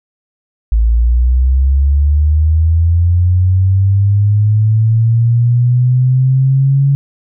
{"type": "linear sweep", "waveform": "sine", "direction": "up", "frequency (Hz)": [54.2, 140], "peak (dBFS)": -7, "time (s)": [0.72, 6.95], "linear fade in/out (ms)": 0, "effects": []}